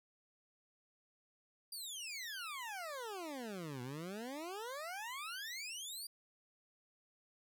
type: exponential two-way sweep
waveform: 20% pulse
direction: down then up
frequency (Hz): 4828 to 120 to 4828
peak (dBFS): -38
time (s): 1.72-6.07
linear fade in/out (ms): 5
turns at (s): 3.82
effects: none